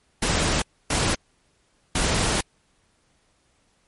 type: noise bursts at uneven times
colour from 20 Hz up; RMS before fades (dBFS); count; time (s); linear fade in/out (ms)
pink; -22; 3; 0.22-0.62 / 0.9-1.15 / 1.95-2.41; 5
effects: pink hiss -65 dBFS RMS until 3.87 s + MP3 48 kbps